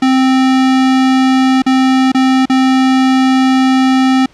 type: tone with dropouts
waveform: square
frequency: 261.6 Hz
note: C4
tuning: in tune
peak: -8 dBFS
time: 0.02-4.26 s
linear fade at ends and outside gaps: 5 ms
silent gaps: 1.621-1.663 / 2.119-2.146 / 2.456-2.497 s
effects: pink hiss -46 dBFS RMS until 4.33 s + low-pass 5000 Hz 12 dB/octave